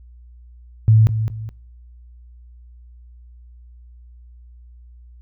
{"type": "tone with echo", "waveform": "sine", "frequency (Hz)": 110, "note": "A2", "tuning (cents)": 0, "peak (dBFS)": -8, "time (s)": [0.88, 1.07], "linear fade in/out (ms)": 0, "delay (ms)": 210, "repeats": 2, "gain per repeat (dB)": -9, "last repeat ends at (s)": 1.49, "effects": ["noise-tail reverb RT60 0.7 s tail -25 dB re dry", "added 60 Hz sine -41 dBFS peak until 5.21 s"]}